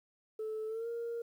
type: tone with pitch glide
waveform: sine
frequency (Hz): 435.7 to 467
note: A4 to A#4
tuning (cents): -17 to +3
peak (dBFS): -34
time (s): 0.39-1.22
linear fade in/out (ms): 5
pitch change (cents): +120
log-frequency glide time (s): 0.67-0.88
effects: tanh soft clip ceiling -33 dBFS + 11-bit